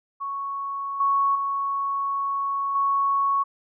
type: tone with level steps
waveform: sine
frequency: 1108.7 Hz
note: C#6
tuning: in tune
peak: -27 / -18 / -23 / -19 dBFS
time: 0.2-3.44 s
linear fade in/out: 20 ms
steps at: 1 / 1.35 / 2.75 s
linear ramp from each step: 5 ms
effects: none